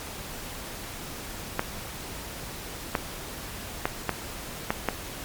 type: clicks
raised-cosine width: 0.5 ms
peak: -8 dBFS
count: 6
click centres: 1.594 / 2.952 / 3.855 / 4.093 / 4.705 / 4.887 s
effects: pink hiss -38 dBFS RMS until 5.24 s + MP3 96 kbps